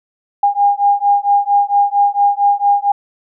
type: beating tone pair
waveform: sine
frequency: 808 / 812.4 Hz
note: G#5 / G#5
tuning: -48 / -38 cents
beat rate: 4.4 Hz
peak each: -13 dBFS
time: 0.43-2.92 s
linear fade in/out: 5 ms
effects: none